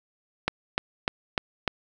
click train, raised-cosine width 0.3 ms, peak -7 dBFS, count 5, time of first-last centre 0.48-1.678 s, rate 3.34 Hz, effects none

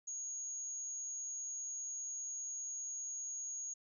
sine tone, 6645 Hz, G#8, in tune, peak -40 dBFS, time 0.07-3.74 s, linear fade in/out 10 ms, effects none

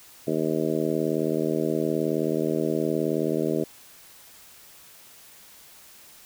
harmonic tone, 79 Hz, D#2, 27 cents sharp, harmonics 2 / 3 / 4 / 5 / 6 / 7 / 8, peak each -32 / -30 / -28 / -28 / -31 / -34 / -33 dBFS, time 0.27-3.64 s, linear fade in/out 5 ms, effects white hiss -50 dBFS RMS until 6.25 s

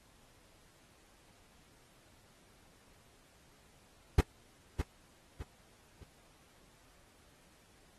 brown noise with echo, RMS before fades -23 dBFS, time 4.18-4.21 s, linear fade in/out 5 ms, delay 610 ms, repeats 3, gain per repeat -9 dB, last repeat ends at 6.04 s, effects pink hiss -65 dBFS RMS until 7.98 s + AAC 32 kbps

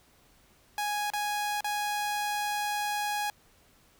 sawtooth tone with dropouts, 830 Hz, G#5, 1 cent flat, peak -25 dBFS, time 0.78-3.3 s, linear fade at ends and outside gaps 1 ms, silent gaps 1.102-1.135 / 1.607-1.644 s, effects pink hiss -62 dBFS RMS until 3.99 s

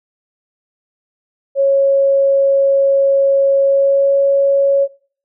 sine tone with pitch glide, 550 to 554.5 Hz, C#5 to C#5, -14 to 0 cents, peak -9 dBFS, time 1.55-4.88 s, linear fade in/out 50 ms, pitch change +14 cents, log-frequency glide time 3.62-4.15 s, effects noise-tail reverb RT60 0.5 s tail -21 dB re dry

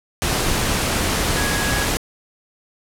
sine tone in noise, 1661.2 Hz, G#6, in tune, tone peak -25 dBFS, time 1.37-1.85 s, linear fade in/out 0 ms, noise pink, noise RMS -20 dBFS, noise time 0.22-1.97 s, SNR -8 dB, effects low-pass 12000 Hz 12 dB/octave

